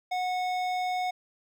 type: tone with hard clipping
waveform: triangle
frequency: 732 Hz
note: F#5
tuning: 19 cents flat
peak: -29 dBFS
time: 0.11-1.11 s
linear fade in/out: 10 ms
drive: 17 dB
effects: none